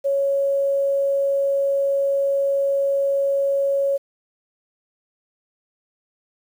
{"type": "tone", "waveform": "sine", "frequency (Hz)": 554.4, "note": "C#5", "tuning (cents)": 0, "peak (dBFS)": -17, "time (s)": [0.04, 3.98], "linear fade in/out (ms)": 20, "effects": ["8-bit"]}